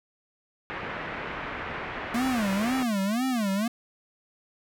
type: low-pass noise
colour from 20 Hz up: white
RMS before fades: -35 dBFS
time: 0.7-2.83 s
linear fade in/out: 0 ms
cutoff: 2200 Hz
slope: 24 dB/octave
type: tone with vibrato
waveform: square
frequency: 225 Hz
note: A3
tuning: 39 cents sharp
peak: -25 dBFS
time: 2.14-3.68 s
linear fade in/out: 5 ms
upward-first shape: sine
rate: 2 Hz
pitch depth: 270 cents each way
effects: none